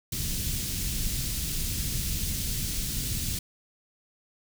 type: band-stop noise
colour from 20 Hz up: pink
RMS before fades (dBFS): -30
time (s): 0.12-3.39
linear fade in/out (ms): 5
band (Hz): 170 to 4100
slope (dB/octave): 12
effects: none